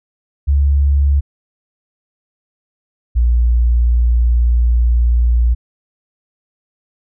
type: tone pair in turn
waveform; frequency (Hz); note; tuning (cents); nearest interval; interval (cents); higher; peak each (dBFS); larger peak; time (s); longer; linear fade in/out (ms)
sine; 70.4 / 59.2; C#2 / A#1; +27 / +27; minor third; 300; first; -9; neither; 0.47-1.21 / 3.15-5.55; second; 20
effects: none